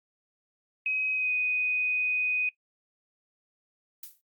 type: tone with pitch glide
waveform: sine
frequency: 2533 to 2495 Hz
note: D#7 to D#7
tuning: +30 to +4 cents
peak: -25 dBFS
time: 0.86-2.49 s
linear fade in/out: 2 ms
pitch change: -26 cents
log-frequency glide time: 1.13-1.32 s
type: noise with exponential decay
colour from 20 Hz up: violet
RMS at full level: -37 dBFS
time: 4.03-4.21 s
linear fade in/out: 2 ms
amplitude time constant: 39 ms
effects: noise-tail reverb RT60 0.1 s tail -19 dB re dry + Opus 32 kbps